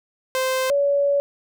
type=tone pair in turn; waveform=sawtooth / sine; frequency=520 / 566.4 Hz; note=C5 / C#5; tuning=-11 / +37 cents; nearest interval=minor second; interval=148 cents; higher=second; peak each=-16 dBFS; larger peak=neither; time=0.35-0.7 / 0.7-1.2 s; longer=second; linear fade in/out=0 ms; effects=none